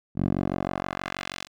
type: tone with band-pass filter sweep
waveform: 10% pulse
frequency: 46.25 Hz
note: F#1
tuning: in tune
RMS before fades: -29 dBFS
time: 0.15-1.48 s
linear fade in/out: 50 ms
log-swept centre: 180 to 4600 Hz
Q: 0.89
effects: none